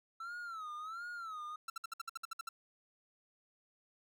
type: tone with vibrato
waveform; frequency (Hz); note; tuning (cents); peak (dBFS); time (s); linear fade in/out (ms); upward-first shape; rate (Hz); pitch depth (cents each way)
triangle; 1318.5; E6; 0; -40; 0.2-1.56; 5; sine; 1.4; 150
type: tone bursts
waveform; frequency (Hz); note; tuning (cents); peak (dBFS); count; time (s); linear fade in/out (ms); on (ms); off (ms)
45% pulse; 1346; E6; +36; -39; 11; 1.68-2.49; 5; 20; 59
effects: none